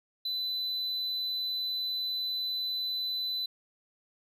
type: tone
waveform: triangle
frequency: 4005 Hz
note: B7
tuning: 23 cents sharp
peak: -29 dBFS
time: 0.25-3.46 s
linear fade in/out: 5 ms
effects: none